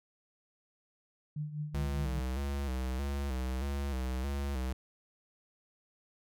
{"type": "tone with tremolo", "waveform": "sine", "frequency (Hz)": 150.3, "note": "D3", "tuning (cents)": 40, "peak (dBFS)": -32, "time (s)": [1.36, 2.2], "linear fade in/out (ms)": 5, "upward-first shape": "triangle", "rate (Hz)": 5, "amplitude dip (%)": 75}
{"type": "tone with vibrato", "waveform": "square", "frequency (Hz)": 67, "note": "C2", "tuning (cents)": 42, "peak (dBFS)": -33, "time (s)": [1.74, 4.73], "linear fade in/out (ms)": 5, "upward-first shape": "square", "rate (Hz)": 1.6, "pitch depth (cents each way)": 78}
{"effects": []}